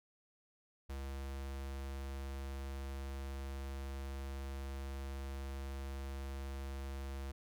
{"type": "tone with notch filter", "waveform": "square", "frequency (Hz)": 68.1, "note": "C#2", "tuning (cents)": -30, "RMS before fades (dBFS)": -43, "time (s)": [0.89, 7.32], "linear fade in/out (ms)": 10, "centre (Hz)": 160, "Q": 1.5, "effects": []}